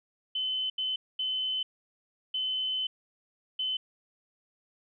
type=tone bursts at uneven times; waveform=sine; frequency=3043 Hz; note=F#7; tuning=48 cents sharp; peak=-28 dBFS; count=5; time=0.35-0.7 / 0.78-0.96 / 1.19-1.63 / 2.34-2.87 / 3.59-3.77 s; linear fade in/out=5 ms; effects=none